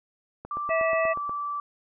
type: click train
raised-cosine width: 1 ms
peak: -24 dBFS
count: 8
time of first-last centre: 0.45-1.294 s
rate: 8.29 Hz
type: tone with pitch glide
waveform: sine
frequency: 1174.7 to 1162.5 Hz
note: D6 to D6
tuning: 0 to -18 cents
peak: -28 dBFS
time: 0.51-1.6 s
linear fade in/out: 2 ms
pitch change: -18 cents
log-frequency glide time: 0.65-0.81 s
type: harmonic tone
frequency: 651 Hz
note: E5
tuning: 22 cents flat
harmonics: 1 / 3 / 4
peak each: -23 / -30 / -33 dBFS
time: 0.69-1.14 s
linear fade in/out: 20 ms
effects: none